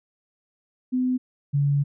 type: tone pair in turn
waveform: sine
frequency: 253.6 / 142.33 Hz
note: B3 / C#3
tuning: +46 / +46 cents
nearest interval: minor seventh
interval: 1000 cents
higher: first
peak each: -20 / -18 dBFS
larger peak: second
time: 0.92-1.18 / 1.53-1.84 s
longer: second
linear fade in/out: 20 ms
effects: none